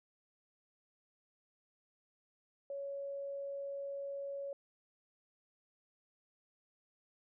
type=tone; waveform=sine; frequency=558 Hz; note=C#5; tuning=11 cents sharp; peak=-39 dBFS; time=2.7-4.53 s; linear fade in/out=2 ms; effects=none